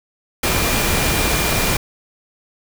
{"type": "tone in noise", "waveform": "sine", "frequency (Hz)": 2399, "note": "D7", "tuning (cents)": 36, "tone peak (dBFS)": -27, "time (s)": [0.43, 1.77], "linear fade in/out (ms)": 5, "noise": "pink", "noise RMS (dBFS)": -18, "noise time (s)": [0.43, 1.77], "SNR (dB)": -12, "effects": []}